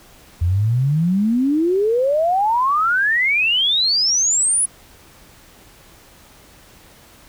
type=exponential sweep; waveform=sine; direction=up; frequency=82.41 to 10410 Hz; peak=-14 dBFS; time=0.41-4.66 s; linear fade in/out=10 ms; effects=pink hiss -47 dBFS RMS until 7.28 s